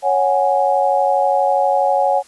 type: chord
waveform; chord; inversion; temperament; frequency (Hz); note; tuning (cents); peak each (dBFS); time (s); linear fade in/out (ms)
sine; C# suspended fourth; none; just; 554.4 / 739.2 / 831.5; C#5 / F#5 / G#5; 0 / -2 / +2; -17; 0.02-2.23; 50
effects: white hiss -48 dBFS RMS until 2.27 s + resampled to 24000 Hz